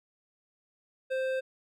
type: tone with hard clipping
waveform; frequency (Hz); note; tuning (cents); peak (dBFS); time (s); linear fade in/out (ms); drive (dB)
sine; 523.3; C5; 0; -30; 1.1-1.41; 20; 11
effects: none